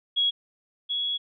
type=tone pair in turn; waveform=sine; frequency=3322 / 3351 Hz; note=G#7 / G#7; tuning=0 / +15 cents; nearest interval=unison; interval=15 cents; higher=second; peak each=-20 / -25 dBFS; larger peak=first; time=0.16-0.31 / 0.89-1.18 s; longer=second; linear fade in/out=20 ms; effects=none